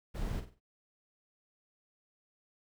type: noise with echo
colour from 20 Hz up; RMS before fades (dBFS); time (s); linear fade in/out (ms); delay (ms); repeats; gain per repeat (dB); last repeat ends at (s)
brown; -36; 0.14-0.41; 20; 48; 4; -9; 0.602
effects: none